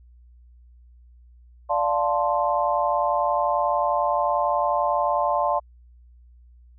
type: chord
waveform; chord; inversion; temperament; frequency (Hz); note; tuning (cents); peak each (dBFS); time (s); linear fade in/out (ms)
sine; D minor seventh; none; equal; 587.3 / 698.5 / 880 / 1046.5; D5 / F5 / A5 / C6; 0 / 0 / 0 / 0; -25; 1.69-5.6; 20
effects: added 60 Hz sine -48 dBFS peak until 6.78 s